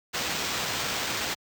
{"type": "noise with sample-and-hold", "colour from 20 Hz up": "violet", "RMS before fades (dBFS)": -30, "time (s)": [0.13, 1.35], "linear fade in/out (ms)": 20, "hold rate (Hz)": 11025, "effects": ["high-pass 60 Hz 12 dB/octave"]}